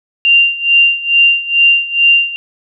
sine tone with tremolo, 2781 Hz, F7, 8 cents flat, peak -4 dBFS, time 0.25-2.36 s, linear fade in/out 0 ms, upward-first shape sine, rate 2.3 Hz, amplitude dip 85%, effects none

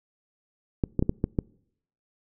clicks, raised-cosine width 3 ms, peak -10 dBFS, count 6, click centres 0.838 / 0.993 / 1.025 / 1.094 / 1.241 / 1.388 s, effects noise-tail reverb RT60 0.7 s tail -25 dB re dry

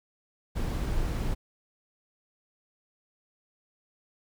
brown noise, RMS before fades -29 dBFS, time 0.55-1.35 s, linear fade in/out 20 ms, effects none

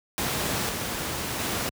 pink noise with level steps, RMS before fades -27 / -30 / -28 dBFS, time 0.18-1.69 s, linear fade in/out 0 ms, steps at 0.69 / 1.39 s, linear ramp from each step 2 ms, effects high-pass 80 Hz 12 dB/octave

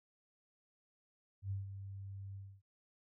sine tone with ADSR envelope, 98 Hz, G2, in tune, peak -35 dBFS, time 1.42-2.62 s, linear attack 89 ms, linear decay 150 ms, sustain -9 dB, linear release 270 ms, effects none

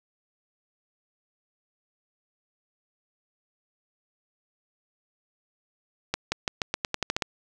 accelerating click train, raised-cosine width 0.2 ms, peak -8 dBFS, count 11, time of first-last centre 6.14-7.222 s, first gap 180 ms, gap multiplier 0.88, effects none

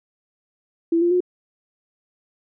sine tone with pitch steps, 333.8 / 346.6 / 359.8 Hz, E4 / F4 / F#4, +22 / -13 / -48 cents, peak -15 dBFS, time 0.92-1.205 s, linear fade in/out 5 ms, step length 95 ms, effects none

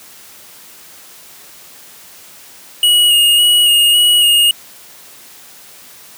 square tone with vibrato, 2883 Hz, F#7, 46 cents flat, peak -8 dBFS, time 2.83-4.51 s, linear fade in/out 2 ms, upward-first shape square, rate 1.8 Hz, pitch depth 18 cents each way, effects white hiss -39 dBFS RMS until 6.17 s + high-pass 100 Hz 12 dB/octave

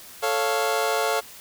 25% pulse chord, A augmented, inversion none, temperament equal, 440 / 554.4 / 698.5 Hz, A4 / C#5 / E#5, 0 / 0 / 0 cents, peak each -22 / -23 / -22 dBFS, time 0.22-1.21 s, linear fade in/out 20 ms, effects white hiss -44 dBFS RMS until 1.4 s

